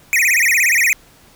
square tone with vibrato, 2154 Hz, C7, 50 cents sharp, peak -12 dBFS, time 0.13-0.93 s, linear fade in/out 0 ms, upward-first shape sine, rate 17 Hz, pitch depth 280 cents each way, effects pink hiss -48 dBFS RMS until 1.35 s

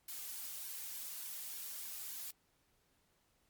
blue noise with flanger, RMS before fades -45 dBFS, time 0.08-2.31 s, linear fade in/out 5 ms, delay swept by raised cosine 1.5 to 3.1 ms, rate 3.4 Hz, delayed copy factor -0.55, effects pink hiss -75 dBFS RMS until 3.49 s + MP3 96 kbps

